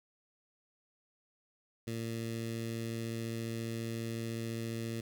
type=tone with notch filter; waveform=15% pulse; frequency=114.4 Hz; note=A#2; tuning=32 cents flat; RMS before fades=-38 dBFS; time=1.87-5.01 s; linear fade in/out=5 ms; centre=1000 Hz; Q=0.76; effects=none